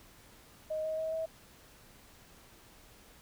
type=tone with pitch steps; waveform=sine; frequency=624 / 630.9 / 637.8 / 644.9 Hz; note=D#5 / D#5 / D#5 / E5; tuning=+5 / +24 / +43 / -38 cents; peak=-32 dBFS; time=0.7-1.26 s; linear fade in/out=10 ms; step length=140 ms; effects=pink hiss -58 dBFS RMS until 3.21 s